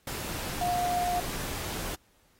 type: tone in noise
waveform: sine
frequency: 712 Hz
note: F5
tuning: 33 cents sharp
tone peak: -26 dBFS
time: 0.61-1.2 s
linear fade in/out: 2 ms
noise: pink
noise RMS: -36 dBFS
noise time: 0.07-1.95 s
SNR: +7 dB
effects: pink hiss -66 dBFS RMS until 2.39 s + AAC 48 kbps